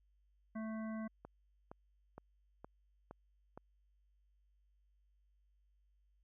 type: harmonic tone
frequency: 220 Hz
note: A3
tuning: in tune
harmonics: 1 / 3 / 5 / 7 / 9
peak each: -40 / -50 / -54 / -57 / -59 dBFS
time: 0.55-1.08 s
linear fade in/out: 10 ms
type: click train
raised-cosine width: 1 ms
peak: -35 dBFS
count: 6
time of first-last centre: 1.25-3.576 s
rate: 2.15 Hz
effects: added 50 Hz sine -70 dBFS peak until 6.23 s